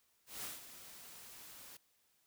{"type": "noise with ADSR envelope", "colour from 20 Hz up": "white", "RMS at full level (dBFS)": -43, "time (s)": [0.26, 1.77], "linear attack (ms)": 170, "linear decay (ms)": 170, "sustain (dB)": -11, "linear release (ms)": 3, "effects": ["white hiss -75 dBFS RMS until 2.26 s"]}